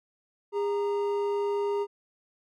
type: tone pair together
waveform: triangle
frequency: 406.5 / 932.3 Hz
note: G#4 / A#5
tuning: -37 / 0 cents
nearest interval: octave + major second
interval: 1437 cents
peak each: -24 / -33 dBFS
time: 0.52-1.87 s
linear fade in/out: 50 ms
effects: none